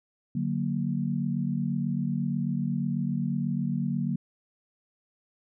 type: chord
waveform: sine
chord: D augmented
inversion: none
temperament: equal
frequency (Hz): 146.83 / 185 / 233.1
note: D3 / F#3 / A#3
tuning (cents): 0 / 0 / 0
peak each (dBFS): -30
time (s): 0.35-4.16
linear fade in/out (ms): 5
effects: none